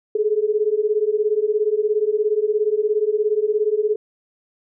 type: beating tone pair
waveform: sine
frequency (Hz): 415.3 / 432.3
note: G#4 / A4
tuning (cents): 0 / -31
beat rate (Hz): 17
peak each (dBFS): -20 / -19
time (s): 0.15-3.96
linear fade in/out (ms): 5
effects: none